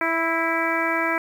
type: harmonic tone with a mistuned harmonic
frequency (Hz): 329.6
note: E4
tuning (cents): 0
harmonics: 1 / 2 / 3 / 4 / 5 / 6 / 7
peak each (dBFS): -28 / -28 / -28 / -28 / -28 / -28 / -28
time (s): 0.01-1.18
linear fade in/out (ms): 2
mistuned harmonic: 5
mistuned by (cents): -18
effects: 8-bit